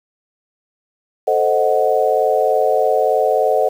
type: chord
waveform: sine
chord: A diminished seventh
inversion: none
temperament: equal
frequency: 440 / 523.3 / 622.3 / 740 Hz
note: A4 / C5 / Eb5 / Gb5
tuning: 0 / 0 / 0 / 0 cents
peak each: -18 dBFS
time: 1.27-3.69 s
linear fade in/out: 10 ms
effects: 7-bit

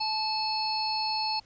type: harmonic tone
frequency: 870 Hz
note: A5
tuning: 20 cents flat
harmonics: 1 / 3 / 5 / 6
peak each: -30 / -39 / -30 / -38 dBFS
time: 0-1.4 s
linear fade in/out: 10 ms
effects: pink hiss -60 dBFS RMS until 1.45 s + resampled to 16000 Hz

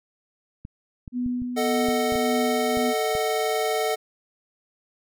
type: clicks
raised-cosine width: 5 ms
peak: -24 dBFS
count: 9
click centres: 0.651 / 1.078 / 1.262 / 1.419 / 1.886 / 2.123 / 2.156 / 2.772 / 3.152 s
type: tone with tremolo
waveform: sine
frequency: 246.9 Hz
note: B3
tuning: in tune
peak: -23 dBFS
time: 1.12-2.94 s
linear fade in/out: 50 ms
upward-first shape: sine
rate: 1.8 Hz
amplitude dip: 40%
type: chord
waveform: square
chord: D# diminished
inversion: second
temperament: equal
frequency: 440 / 622.3 / 740 Hz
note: A4 / D#5 / F#5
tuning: 0 / 0 / 0 cents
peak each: -26 / -29 / -28 dBFS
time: 1.56-3.96 s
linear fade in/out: 20 ms
effects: none

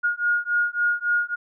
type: beating tone pair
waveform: sine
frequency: 1430 / 1433.6 Hz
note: F6 / F6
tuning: +41 / +45 cents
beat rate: 3.6 Hz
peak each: -23 dBFS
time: 0.03-1.36 s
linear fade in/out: 20 ms
effects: none

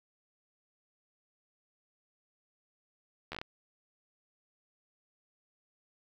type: slowing click train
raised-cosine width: 0.3 ms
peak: -23 dBFS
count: 6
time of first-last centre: 3.32-3.415 s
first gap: 12 ms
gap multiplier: 1.23
effects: 9-bit

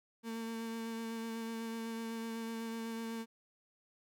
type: tone with vibrato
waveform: 35% pulse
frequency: 227.1 Hz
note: A#3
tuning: 45 cents flat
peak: -37 dBFS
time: 0.23-3.26 s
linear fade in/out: 50 ms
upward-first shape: sine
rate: 8 Hz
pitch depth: 15 cents each way
effects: none

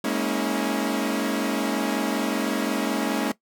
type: chord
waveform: sawtooth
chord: A# half-diminished seventh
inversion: third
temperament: equal with one note detuned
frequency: 207.7 / 233.1 / 277.2 / 321.7 Hz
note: G#3 / A#3 / C#4 / E4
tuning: 0 / 0 / 0 / -42 cents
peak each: -25 / -25 / -23 / -26 dBFS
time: 0.04-3.32 s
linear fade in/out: 5 ms
effects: noise-tail reverb RT60 0.1 s tail -17 dB re dry

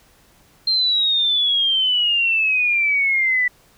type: exponential sweep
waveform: sine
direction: down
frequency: 4186 to 1964 Hz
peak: -15 dBFS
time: 0.67-3.48 s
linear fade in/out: 5 ms
effects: pink hiss -54 dBFS RMS until 3.77 s

